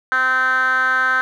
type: tone with band-pass filter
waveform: 10% pulse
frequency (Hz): 258.4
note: C4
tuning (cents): -21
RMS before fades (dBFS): -17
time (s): 0.12-1.21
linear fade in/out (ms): 0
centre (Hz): 1500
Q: 7.3
effects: none